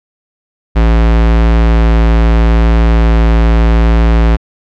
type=tone; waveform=square; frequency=56.3 Hz; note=A1; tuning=40 cents sharp; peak=-6 dBFS; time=0.75-4.37 s; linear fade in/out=20 ms; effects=low-pass 3000 Hz 12 dB/octave